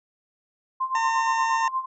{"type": "tone with tremolo", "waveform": "sine", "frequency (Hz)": 1046.5, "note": "C6", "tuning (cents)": 0, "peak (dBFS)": -21, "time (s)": [0.8, 1.86], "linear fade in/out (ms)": 10, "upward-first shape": "sine", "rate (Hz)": 8.5, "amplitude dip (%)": 80}
{"type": "harmonic tone", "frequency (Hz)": 909, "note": "A#5", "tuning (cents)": -44, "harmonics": [1, 2, 3, 4, 6, 7, 8], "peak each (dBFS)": [-23, -29, -36, -45, -42, -41, -48], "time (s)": [0.95, 1.68], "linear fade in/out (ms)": 2}
{"effects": []}